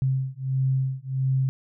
sine beating tone pair, 131.7 / 133.2 Hz, C3 / C3, +12 / +31 cents, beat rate 1.5 Hz, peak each -25 dBFS, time 0.02-1.49 s, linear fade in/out 0 ms, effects none

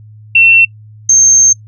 sine tone pair in turn, 2703 / 6361 Hz, E7 / G8, +43 / +24 cents, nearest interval octave + minor third, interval 1481 cents, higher second, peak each -3 dBFS, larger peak neither, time 0.35-0.65 / 1.09-1.53 s, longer second, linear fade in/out 5 ms, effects noise-tail reverb RT60 0.1 s tail -25 dB re dry + added 107 Hz sine -33 dBFS peak until 1.67 s

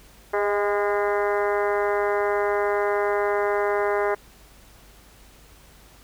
harmonic tone with a mistuned harmonic, 204.1 Hz, G#3, 30 cents flat, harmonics 2 / 3 / 4 / 5 / 6 / 7 / 8 / 9 / 10, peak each -23 / -27 / -29 / -31 / -33 / -34 / -35 / -36 / -37 dBFS, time 0.33-4.15 s, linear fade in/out 10 ms, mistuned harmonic 3, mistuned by +27 cents, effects added 50 Hz sine -52 dBFS peak until 6.03 s + pink hiss -52 dBFS RMS until 6.03 s

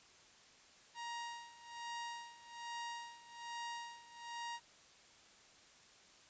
sawtooth tone with tremolo, 941 Hz, A#5, 16 cents sharp, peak -38 dBFS, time 0.94-4.6 s, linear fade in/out 50 ms, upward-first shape sine, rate 1.2 Hz, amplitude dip 85%, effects white hiss -63 dBFS RMS until 6.29 s + resampled to 16000 Hz

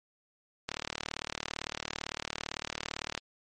click train, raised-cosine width 0.2 ms, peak -15 dBFS, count 95, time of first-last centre 0.69-3.177 s, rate 37.8 Hz, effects MP3 48 kbps

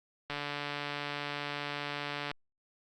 click train, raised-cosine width 0.3 ms, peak -20 dBFS, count 293, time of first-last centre 0.3-2.314 s, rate 145 Hz, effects Opus 48 kbps

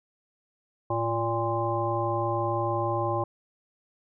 harmonic tone with a mistuned harmonic, 115.8 Hz, A#2, 11 cents flat, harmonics 1 / 3 / 5 / 7 / 9, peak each -31 / -31 / -31 / -31 / -31 dBFS, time 0.9-3.24 s, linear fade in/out 5 ms, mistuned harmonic 1, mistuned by -56 cents, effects none

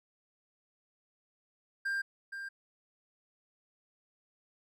triangle tone with echo, 1592 Hz, G6, 26 cents sharp, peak -29 dBFS, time 1.85-2.02 s, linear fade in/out 10 ms, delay 470 ms, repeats 1, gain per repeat -8 dB, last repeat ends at 2.49 s, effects none

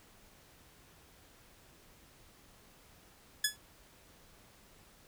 10% pulse tone with exponential decay, 1703 Hz, G#6, 43 cents sharp, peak -16 dBFS, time 3.44-3.57 s, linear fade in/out 5 ms, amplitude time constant 28 ms, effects pink hiss -61 dBFS RMS until 5.07 s

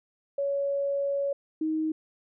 sine tone pair in turn, 560 / 314.3 Hz, C#5 / D#4, +18 / +18 cents, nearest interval minor seventh, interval 1000 cents, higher first, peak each -25 dBFS, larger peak neither, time 0.38-1.33 / 1.61-1.92 s, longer first, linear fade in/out 5 ms, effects none

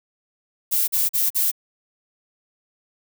violet noise bursts, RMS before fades -20 dBFS, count 4, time 0.71-1.516 s, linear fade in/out 20 ms, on 170 ms, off 42 ms, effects none

